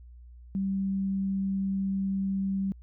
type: tone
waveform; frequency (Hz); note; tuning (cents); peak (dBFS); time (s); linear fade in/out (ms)
sine; 194; G3; -18; -26; 0.55-2.72; 0
effects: added 60 Hz sine -46 dBFS peak until 2.82 s